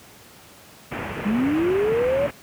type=low-pass noise; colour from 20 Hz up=pink; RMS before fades=-29 dBFS; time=0.91-2.31 s; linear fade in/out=10 ms; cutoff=2800 Hz; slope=48 dB/octave
type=linear sweep; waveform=sine; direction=up; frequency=196 to 580 Hz; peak=-18 dBFS; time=1.25-2.27 s; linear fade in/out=10 ms
effects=pink hiss -47 dBFS RMS until 2.42 s + high-pass 100 Hz 12 dB/octave